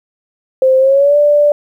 sine tone with pitch glide, 523 to 587 Hz, C5 to D5, -1 to -1 cents, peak -6 dBFS, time 0.62-1.52 s, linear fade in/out 2 ms, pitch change +200 cents, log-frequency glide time 0.78-1.17 s, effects 8-bit

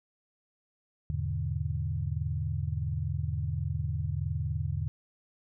sine chord, E dominant seventh, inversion none, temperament equal, 82.41 / 103.83 / 123.47 / 146.83 Hz, E2 / G#2 / B2 / D3, 0 / 0 / 0 / 0 cents, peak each -33 / -35 / -37 / -34 dBFS, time 1.1-4.88 s, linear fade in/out 0 ms, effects none

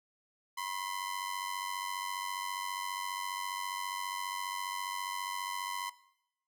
sawtooth ring-modulated tone, 1020 Hz, C6, 44 cents flat, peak -29 dBFS, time 0.57-5.9 s, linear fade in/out 10 ms, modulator 47.4 Hz, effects noise-tail reverb RT60 0.8 s tail -19 dB re dry

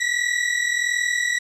40% pulse tone pair together, 1915.6 / 1957 Hz, A#6 / B6, +47 / -16 cents, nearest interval unison, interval 37 cents, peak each -22 dBFS, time 0-1.39 s, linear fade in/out 10 ms, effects resampled to 24000 Hz + 8-bit

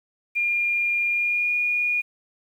sine tone with pitch glide, 2408 to 2439 Hz, D7 to D#7, +43 to -35 cents, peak -20 dBFS, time 0.35-2.02 s, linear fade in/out 20 ms, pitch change +22 cents, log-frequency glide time 1.09-1.55 s, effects 9-bit

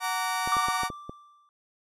30% pulse chord, Gb augmented, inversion none, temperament just, 740 / 925 / 1156.2 Hz, Gb5 / Bb5 / D6, 0 / -14 / -27 cents, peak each -29 dBFS, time 0-0.9 s, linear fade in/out 50 ms
clicks, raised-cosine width 2 ms, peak -23 dBFS, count 6, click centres 0.475 / 0.568 / 0.685 / 0.834 / 0.902 / 1.095 s
triangle tone with exponential decay, 1174.7 Hz, D6, in tune, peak -20 dBFS, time 0.52-1.49 s, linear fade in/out 1 ms, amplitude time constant 210 ms
effects resampled to 32000 Hz

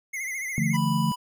square tone with vibrato, 2092 Hz, C7, 1 cent flat, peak -30 dBFS, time 0.13-0.77 s, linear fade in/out 10 ms, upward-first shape triangle, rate 14 Hz, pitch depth 100 cents each way
sine chord, D minor, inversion none, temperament equal with one note detuned, 146.83 / 170.53 / 220 Hz, D3 / F3 / A3, 0 / -41 / 0 cents, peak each -26 dBFS, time 0.58-1.12 s, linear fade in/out 0 ms
square tone, 987.8 Hz, B5, in tune, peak -29 dBFS, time 0.73-1.16 s, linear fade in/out 20 ms
effects none

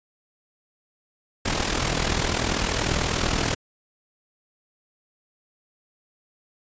pink noise with amplitude modulation, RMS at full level -21 dBFS, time 1.45-3.55 s, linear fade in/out 10 ms, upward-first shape sine, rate 40.4 Hz, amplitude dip 65%, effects resampled to 16000 Hz

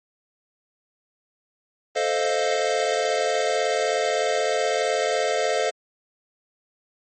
square chord, F dominant seventh, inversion first, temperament equal, 440 / 523.3 / 622.3 / 698.5 Hz, A4 / C5 / Eb5 / F5, 0 / 0 / 0 / 0 cents, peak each -27 dBFS, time 1.95-5.71 s, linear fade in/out 20 ms, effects MP3 32 kbps

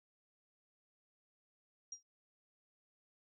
sine tone with exponential decay, 5700 Hz, F8, 34 cents sharp, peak -40 dBFS, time 1.92-2.03 s, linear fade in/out 5 ms, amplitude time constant 22 ms, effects none

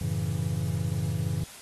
triangle chord, F# minor seventh, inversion none, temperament equal, 92.5 / 110 / 138.59 / 164.81 Hz, F#2 / A2 / C#3 / E3, 0 / 0 / 0 / 0 cents, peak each -30 dBFS, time 0.01-1.44 s, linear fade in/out 5 ms, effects white hiss -46 dBFS RMS until 1.61 s + AAC 32 kbps

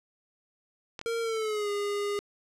clicks, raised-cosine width 0.2 ms, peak -20 dBFS, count 2, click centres 0.992 / 1.014 s
square tone with pitch glide, 461.1 to 408.4 Hz, A#4 to G#4, -19 to -29 cents, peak -29 dBFS, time 1.06-2.19 s, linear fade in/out 0 ms, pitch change -210 cents, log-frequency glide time 1.21-1.7 s
effects low-pass 10000 Hz 12 dB/octave

